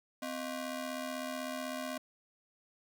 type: ring-modulated tone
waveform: sawtooth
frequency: 440 Hz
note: A4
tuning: in tune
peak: -30 dBFS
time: 0.22-1.98 s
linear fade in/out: 5 ms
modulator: 182 Hz
effects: none